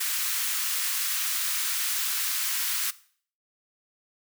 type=high-pass noise; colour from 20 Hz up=white; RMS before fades=-28 dBFS; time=0-2.91 s; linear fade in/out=10 ms; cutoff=1200 Hz; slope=24 dB/octave; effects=noise-tail reverb RT60 0.5 s tail -18 dB re dry